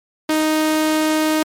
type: tone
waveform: sawtooth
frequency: 311.1 Hz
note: D#4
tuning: in tune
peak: -11 dBFS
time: 0.29-1.43 s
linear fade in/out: 5 ms
effects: MP3 64 kbps